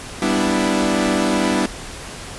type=chord; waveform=sawtooth; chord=E minor seventh; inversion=first; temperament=equal; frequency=196 / 246.9 / 293.7 / 329.6 Hz; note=G3 / B3 / D4 / E4; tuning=0 / 0 / 0 / 0 cents; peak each=-18 dBFS; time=0.22-1.66 s; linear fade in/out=2 ms; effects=pink hiss -33 dBFS RMS until 2.38 s + resampled to 24000 Hz